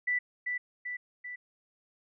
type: tone with echo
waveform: sine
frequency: 1975.5 Hz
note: B6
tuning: in tune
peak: -26 dBFS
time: 0.07-0.19 s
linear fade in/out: 10 ms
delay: 390 ms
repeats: 3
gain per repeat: -4 dB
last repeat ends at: 1.36 s
effects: none

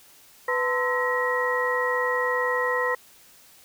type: tone cluster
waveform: sine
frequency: 497.6 / 899 / 1034 / 1312 / 1904 Hz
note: B4 / A5 / C6 / E6 / A#6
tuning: +13 / +37 / -21 / -9 / +36 cents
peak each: -26 / -34 / -28 / -34 / -26 dBFS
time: 0.48-2.95 s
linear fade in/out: 5 ms
effects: white hiss -53 dBFS RMS until 3.64 s

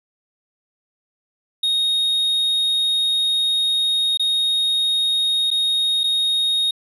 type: tone with dropouts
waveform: triangle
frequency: 3729 Hz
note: A#7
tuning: in tune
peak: -15 dBFS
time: 1.63-6.71 s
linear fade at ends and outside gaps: 5 ms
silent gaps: 4.174-4.195 / 5.505-5.512 / 6.035-6.039 s
effects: resampled to 32000 Hz

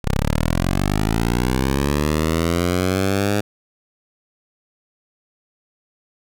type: linear sweep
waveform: 10% pulse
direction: up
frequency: 31.62 to 104.1 Hz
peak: -9 dBFS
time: 0.04-3.41 s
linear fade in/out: 10 ms
effects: none

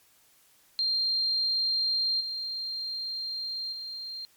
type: tone with level steps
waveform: sine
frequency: 4186 Hz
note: C8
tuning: in tune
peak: -24 / -31 / -35 dBFS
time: 0.79-4.25 s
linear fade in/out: 0 ms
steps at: 2.2 / 3.72 s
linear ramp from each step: 10 ms
effects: white hiss -62 dBFS RMS until 4.36 s + MP3 96 kbps

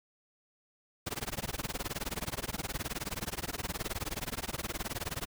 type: noise with tremolo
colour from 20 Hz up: pink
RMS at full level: -34 dBFS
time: 1.06-5.26 s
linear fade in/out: 10 ms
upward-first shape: sine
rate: 19 Hz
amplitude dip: 100%
effects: none

